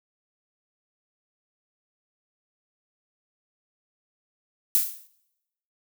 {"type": "noise with exponential decay", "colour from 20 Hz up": "violet", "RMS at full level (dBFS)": -18, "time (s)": [4.75, 5.07], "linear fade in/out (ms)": 0, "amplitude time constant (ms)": 69, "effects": ["noise-tail reverb RT60 0.9 s tail -22 dB re dry"]}